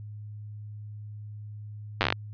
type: slowing click train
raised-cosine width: 0.3 ms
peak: -7 dBFS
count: 9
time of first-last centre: 2.01-2.125 s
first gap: 9 ms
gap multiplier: 1.13
effects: added 105 Hz sine -38 dBFS peak until 2.33 s + resampled to 11025 Hz